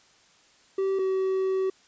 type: tone pair in turn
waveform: triangle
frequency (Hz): 386.3 / 380.1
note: G4 / F#4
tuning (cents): -25 / +47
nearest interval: unison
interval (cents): 28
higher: first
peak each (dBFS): -21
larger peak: neither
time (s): 0.78-0.99 / 0.99-1.7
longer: second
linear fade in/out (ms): 5
effects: white hiss -59 dBFS RMS until 1.87 s + resampled to 16000 Hz